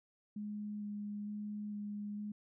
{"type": "tone with vibrato", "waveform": "sine", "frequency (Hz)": 207.7, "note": "G#3", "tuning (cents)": 0, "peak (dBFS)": -39, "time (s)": [0.36, 2.32], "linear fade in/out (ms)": 5, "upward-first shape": "square", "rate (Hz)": 1.1, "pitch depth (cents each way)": 9, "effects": []}